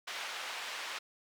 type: band-pass noise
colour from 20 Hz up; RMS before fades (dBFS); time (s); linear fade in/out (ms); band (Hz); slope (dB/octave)
white; -41; 0.07-0.99; 10; 740 to 3200; 12
effects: none